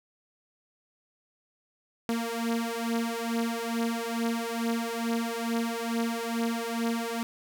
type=beating tone pair; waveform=sawtooth; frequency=230 / 232.3 Hz; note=A#3 / A#3; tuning=-23 / -6 cents; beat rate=2.3 Hz; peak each=-27 dBFS; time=2.09-7.23 s; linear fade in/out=0 ms; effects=none